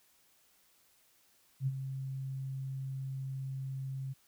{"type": "tone with ADSR envelope", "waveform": "sine", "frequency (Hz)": 133.9, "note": "C3", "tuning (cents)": 40, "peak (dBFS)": -27, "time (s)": [1.6, 4.14], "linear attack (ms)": 69, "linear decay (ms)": 40, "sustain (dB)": -9, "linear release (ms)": 22, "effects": ["white hiss -68 dBFS RMS until 4.27 s"]}